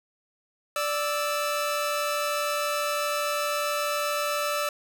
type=tone pair together; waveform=sawtooth; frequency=587.3 / 1319.5 Hz; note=D5 / E6; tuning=0 / +1 cents; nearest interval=octave + major second; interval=1401 cents; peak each=-24 / -25 dBFS; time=0.76-4.69 s; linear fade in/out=2 ms; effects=none